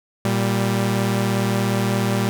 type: tone pair together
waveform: sawtooth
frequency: 116.54 / 196 Hz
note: A#2 / G3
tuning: 0 / 0 cents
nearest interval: major sixth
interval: 900 cents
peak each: -17 dBFS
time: 0.25-2.29 s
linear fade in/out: 0 ms
effects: none